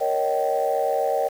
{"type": "chord", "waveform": "sine", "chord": "Eb dominant seventh", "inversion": "second", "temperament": "equal with one note detuned", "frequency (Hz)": [466.2, 554.4, 622.3, 771.9], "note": ["Bb4", "Db5", "Eb5", "G5"], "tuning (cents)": [0, 0, 0, -27], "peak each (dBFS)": [-26, -24, -25, -24], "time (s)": [0, 1.29], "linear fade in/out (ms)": 20, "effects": ["tanh soft clip ceiling -12 dBFS", "7-bit"]}